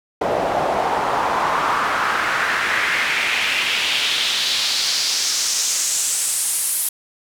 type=noise with band-pass filter sweep; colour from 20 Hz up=pink; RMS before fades=-20 dBFS; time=0.21-6.89 s; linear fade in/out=5 ms; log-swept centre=590 to 11000 Hz; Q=2.4; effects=none